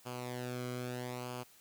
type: tone with flanger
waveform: sawtooth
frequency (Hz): 124.2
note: B2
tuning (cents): +10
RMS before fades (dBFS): -41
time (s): 0.05-1.44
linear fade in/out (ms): 20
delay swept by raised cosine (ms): 0.52 to 1.12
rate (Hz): 0.78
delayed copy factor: -0.7
effects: white hiss -62 dBFS RMS until 1.6 s